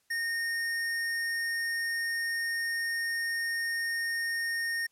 square tone, 1842 Hz, A#6, 21 cents flat, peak -30 dBFS, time 0.1-4.87 s, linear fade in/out 10 ms, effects white hiss -72 dBFS RMS until 4.91 s + low-pass 12000 Hz 12 dB/octave

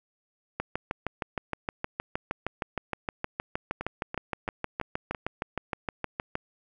two click trains, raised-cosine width 0.5 ms, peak -14 / -18 dBFS, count 38 / 5, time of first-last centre 0.6-6.354 / 3.81-5.148 s, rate 6.43 / 2.99 Hz, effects none

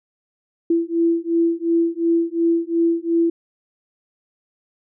sine beating tone pair, 333.6 / 336.4 Hz, E4 / E4, +21 / +35 cents, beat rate 2.8 Hz, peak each -19 dBFS, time 0.7-3.3 s, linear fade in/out 5 ms, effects none

